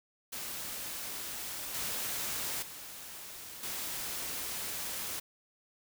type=noise with level steps; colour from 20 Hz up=white; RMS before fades=-40 / -36 / -46 / -38 dBFS; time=0.32-5.2 s; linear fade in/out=10 ms; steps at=1.74 / 2.62 / 3.63 s; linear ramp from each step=5 ms; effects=none